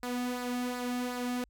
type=tone with flanger; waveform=sawtooth; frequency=246.9 Hz; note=B3; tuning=in tune; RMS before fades=-34 dBFS; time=0.03-1.44 s; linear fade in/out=2 ms; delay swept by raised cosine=0.31 to 2.11 ms; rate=2.7 Hz; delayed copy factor=-0.5; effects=added 50 Hz sine -62 dBFS peak until 1.49 s